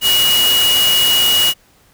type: tone in noise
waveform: sine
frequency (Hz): 2900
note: F#7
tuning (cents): -35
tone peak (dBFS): -11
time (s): 0.01-1.54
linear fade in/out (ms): 50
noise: white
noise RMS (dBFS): -18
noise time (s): 0.01-1.54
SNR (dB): +4
effects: pink hiss -52 dBFS RMS until 1.93 s